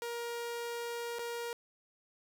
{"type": "tone with dropouts", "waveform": "sawtooth", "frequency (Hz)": 471.7, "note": "A#4", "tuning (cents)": 20, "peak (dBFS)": -33, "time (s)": [0.02, 1.53], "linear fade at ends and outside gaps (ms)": 1, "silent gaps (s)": [1.187, 1.192], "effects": []}